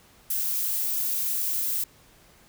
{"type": "noise", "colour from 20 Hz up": "violet", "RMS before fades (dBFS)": -27, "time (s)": [0.3, 1.84], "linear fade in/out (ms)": 5, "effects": ["pink hiss -56 dBFS RMS until 2.48 s"]}